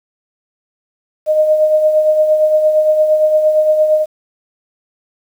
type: tone with tremolo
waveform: sine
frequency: 617 Hz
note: D#5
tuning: 15 cents flat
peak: -6 dBFS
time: 1.26-4.06 s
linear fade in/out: 50 ms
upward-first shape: triangle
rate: 8.7 Hz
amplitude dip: 55%
effects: 7-bit